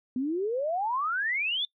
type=exponential sweep; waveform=sine; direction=up; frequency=244.6 to 3605 Hz; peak=-26 dBFS; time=0.16-1.65 s; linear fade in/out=2 ms; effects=noise-tail reverb RT60 0.1 s tail -22 dB re dry